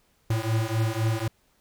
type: beating tone pair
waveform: square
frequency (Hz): 109.7 / 113.6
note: A2 / A#2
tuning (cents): -5 / -44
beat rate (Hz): 3.9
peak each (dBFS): -27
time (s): 0.3-1.28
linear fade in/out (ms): 5
effects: pink hiss -66 dBFS RMS until 1.6 s